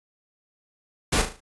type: noise with echo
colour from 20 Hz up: pink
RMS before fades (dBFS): -21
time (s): 1.12-1.22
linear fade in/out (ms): 10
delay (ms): 37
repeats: 5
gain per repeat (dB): -7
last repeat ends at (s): 1.405
effects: resampled to 24000 Hz